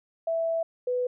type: tone pair in turn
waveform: sine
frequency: 659.3 / 496.8 Hz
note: E5 / B4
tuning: 0 / +10 cents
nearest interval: perfect fourth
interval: 490 cents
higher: first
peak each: -24 dBFS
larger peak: neither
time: 0.27-0.63 / 0.87-1.07 s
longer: first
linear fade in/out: 5 ms
effects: none